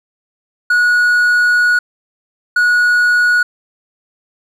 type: tone bursts at uneven times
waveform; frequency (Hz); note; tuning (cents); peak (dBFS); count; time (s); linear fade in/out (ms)
triangle; 1458; F#6; -26; -7; 2; 0.7-1.79 / 2.56-3.43; 5
effects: none